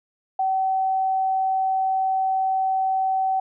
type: tone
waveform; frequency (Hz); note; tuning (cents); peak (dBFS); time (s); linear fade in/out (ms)
sine; 763; G5; -47; -19; 0.39-3.4; 5
effects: none